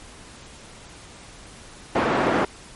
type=band-pass noise; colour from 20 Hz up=pink; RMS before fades=-21 dBFS; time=1.95-2.45 s; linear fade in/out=5 ms; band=230 to 1500 Hz; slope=12 dB/octave; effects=pink hiss -44 dBFS RMS until 2.75 s + MP3 48 kbps